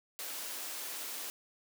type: high-pass noise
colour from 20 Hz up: white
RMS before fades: -41 dBFS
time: 0.19-1.3 s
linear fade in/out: 0 ms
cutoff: 260 Hz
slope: 24 dB/octave
effects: none